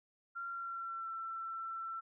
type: tone with pitch glide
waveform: sine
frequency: 1379 to 1341.3 Hz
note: F6 to E6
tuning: -22 to +30 cents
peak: -39 dBFS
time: 0.35-2.01 s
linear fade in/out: 20 ms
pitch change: -48 cents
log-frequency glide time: 0.48-1.09 s
effects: none